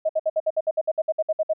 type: tone bursts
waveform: sine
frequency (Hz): 631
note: D#5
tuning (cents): +24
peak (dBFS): -18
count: 15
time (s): 0.05-1.535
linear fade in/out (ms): 10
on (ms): 43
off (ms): 60
effects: none